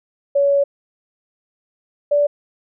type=tone pair in turn; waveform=sine; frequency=563 / 581.2 Hz; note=C#5 / D5; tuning=+27 / -18 cents; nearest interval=minor second; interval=55 cents; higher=second; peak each=-12 dBFS; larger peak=neither; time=0.35-0.64 / 2.11-2.27 s; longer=first; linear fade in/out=10 ms; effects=none